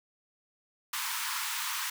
pink high-pass noise, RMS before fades -34 dBFS, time 0.93-1.9 s, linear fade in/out 5 ms, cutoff 900 Hz, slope 96 dB/octave, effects none

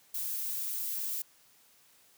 violet noise, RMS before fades -35 dBFS, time 0.14-1.22 s, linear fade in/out 5 ms, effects white hiss -63 dBFS RMS until 2.17 s + high-pass 80 Hz 12 dB/octave

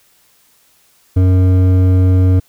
sine tone with hard clipping, 92.5 Hz, F#2, in tune, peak -9 dBFS, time 1.16-2.4 s, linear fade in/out 10 ms, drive 10 dB, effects white hiss -53 dBFS RMS until 2.48 s

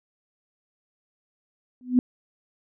sine tone with exponential growth, 250 Hz, B3, 21 cents sharp, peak -11 dBFS, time 1.81-1.99 s, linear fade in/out 1 ms, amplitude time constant 39 ms, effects none

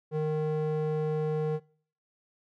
square tone with band-pass filter, 154.1 Hz, D#3, 16 cents flat, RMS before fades -29 dBFS, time 0.11-1.6 s, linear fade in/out 50 ms, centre 360 Hz, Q 3.2, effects noise-tail reverb RT60 0.5 s tail -22 dB re dry

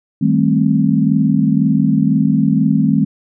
sine chord, A half-diminished seventh, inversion second, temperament just, 158.4 / 198 / 220 / 264 Hz, Eb3 / G3 / A3 / C4, +31 / +18 / 0 / +16 cents, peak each -16 dBFS, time 0.21-3.05 s, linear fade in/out 10 ms, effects none

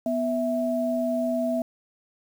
sine tone pair together, 246.9 / 656.3 Hz, B3 / E5, 0 / -8 cents, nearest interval octave + perfect fourth, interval 1692 cents, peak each -26 / -25 dBFS, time 0.06-1.62 s, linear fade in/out 2 ms, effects 8-bit

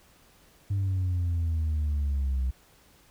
sine exponential sweep, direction down, 100.2 to 63.3 Hz, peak -22 dBFS, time 0.7-2.51 s, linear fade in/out 10 ms, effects tanh soft clip ceiling -23 dBFS + pink hiss -59 dBFS RMS until 3.1 s

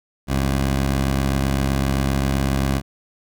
15% pulse tone pair together, 67.69 / 96 Hz, C#2 / G2, -41 / -36 cents, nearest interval tritone, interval 605 cents, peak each -12 / -24 dBFS, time 0.27-2.82 s, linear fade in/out 50 ms, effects none

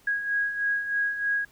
sine beating tone pair, 1646 / 1649.2 Hz, G#6 / G#6, -16 / -13 cents, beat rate 3.2 Hz, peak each -32 / -25 dBFS, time 0.07-1.45 s, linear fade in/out 5 ms, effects pink hiss -59 dBFS RMS until 1.51 s

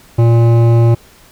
triangle tone with hard clipping, 116.54 Hz, A#2, in tune, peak -8 dBFS, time 0.18-0.95 s, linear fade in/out 10 ms, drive 17 dB, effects pink hiss -44 dBFS RMS until 1.31 s

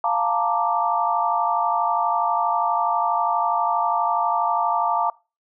sine chord, Bb major seventh, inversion second, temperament equal, 698.5 / 880 / 932.3 / 1174.7 Hz, F5 / A5 / Bb5 / D6, 0 / 0 / 0 / 0 cents, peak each -24 dBFS, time 0.04-5.1 s, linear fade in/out 2 ms, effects noise-tail reverb RT60 0.3 s tail -23 dB re dry

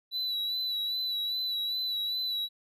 triangle tone with vibrato, 3951 Hz, B7, in tune, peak -28 dBFS, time 0.11-2.49 s, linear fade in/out 50 ms, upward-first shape sine, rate 2.5 Hz, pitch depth 35 cents each way, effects none

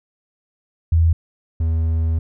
sine / triangle tone pair in turn, 82.41 / 81.09 Hz, E2 / E2, 0 / -28 cents, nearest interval unison, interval 28 cents, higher first, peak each -11 / -14 dBFS, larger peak first, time 0.92-1.13 / 1.6-2.19 s, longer second, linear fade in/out 5 ms, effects none

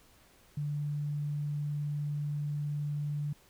sine tone, 146.83 Hz, D3, in tune, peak -31 dBFS, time 0.57-3.33 s, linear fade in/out 5 ms, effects pink hiss -62 dBFS RMS until 3.49 s

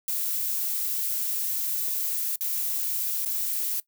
violet noise with dropouts, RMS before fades -28 dBFS, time 0.08-3.8 s, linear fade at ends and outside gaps 2 ms, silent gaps 2.359-2.408 / 3.25-3.258 s, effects noise-tail reverb RT60 0.1 s tail -19 dB re dry

